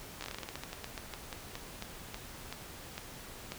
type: slowing click train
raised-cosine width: 0.2 ms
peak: -22 dBFS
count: 23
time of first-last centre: 0.21-3.52 s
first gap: 14 ms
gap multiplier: 1.19
effects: pink hiss -48 dBFS RMS until 3.58 s